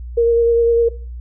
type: tone with vibrato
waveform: sine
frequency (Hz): 466.2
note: A#4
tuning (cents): 0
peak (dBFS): -10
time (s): 0.17-0.89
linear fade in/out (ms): 10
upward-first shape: sine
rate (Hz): 9.9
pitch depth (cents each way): 14
effects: noise-tail reverb RT60 0.4 s tail -19 dB re dry + added 60 Hz sine -27 dBFS peak until 1.2 s